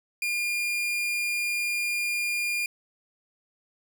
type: tone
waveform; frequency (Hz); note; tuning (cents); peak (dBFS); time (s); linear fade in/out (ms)
40% pulse; 2413; D7; +46; -25; 0.22-2.66; 2
effects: none